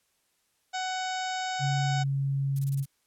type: harmonic tone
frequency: 746 Hz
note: F#5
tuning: 14 cents sharp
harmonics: 1 / 2 / 3 / 4 / 5 / 6 / 7 / 8 / 9 / 10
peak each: -31 / -37 / -42 / -43 / -41 / -47 / -44 / -50 / -46 / -47 dBFS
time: 0.73-2.04 s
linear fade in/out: 20 ms
type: tone with pitch glide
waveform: sine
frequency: 138.59 to 137.71 Hz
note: C#3 to C#3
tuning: 0 to -11 cents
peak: -25 dBFS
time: 1.59-2.86 s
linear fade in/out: 50 ms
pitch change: -11 cents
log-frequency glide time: 1.79-1.93 s
type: noise bursts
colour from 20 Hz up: violet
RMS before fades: -41 dBFS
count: 6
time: 2.56-2.854 s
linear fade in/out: 2 ms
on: 29 ms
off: 24 ms
effects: white hiss -72 dBFS RMS until 3.06 s + low-pass 12000 Hz 12 dB/octave